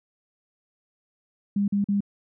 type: tone bursts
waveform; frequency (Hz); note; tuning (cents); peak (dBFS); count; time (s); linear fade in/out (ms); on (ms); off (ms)
sine; 201.6; G3; +49; -20; 3; 1.56-2.006; 5; 120; 43
effects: none